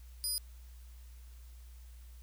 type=tone; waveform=20% pulse; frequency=4950 Hz; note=D#8; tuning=10 cents flat; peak=-27 dBFS; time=0.24-0.38 s; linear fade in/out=0 ms; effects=added 60 Hz sine -49 dBFS peak until 2.22 s + white hiss -65 dBFS RMS until 2.22 s